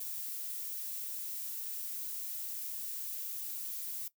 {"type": "noise", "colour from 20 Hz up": "violet", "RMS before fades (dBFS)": -40, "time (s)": [0, 4.08], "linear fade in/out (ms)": 5, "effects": ["noise-tail reverb RT60 0.1 s tail -17 dB re dry"]}